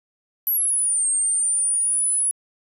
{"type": "linear two-way sweep", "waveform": "sine", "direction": "down then up", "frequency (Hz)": [11840, 8500, 10320], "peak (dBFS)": -17, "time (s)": [0.47, 2.31], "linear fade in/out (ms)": 0, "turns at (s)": 1.07, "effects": ["tanh soft clip ceiling -14 dBFS"]}